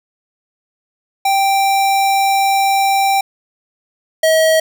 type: tone pair in turn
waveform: square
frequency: 784 / 638.9 Hz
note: G5 / D#5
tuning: 0 / +46 cents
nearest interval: major third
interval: 354 cents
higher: first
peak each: -12 / -10 dBFS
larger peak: second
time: 1.25-3.21 / 4.23-4.6 s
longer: first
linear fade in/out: 5 ms
effects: none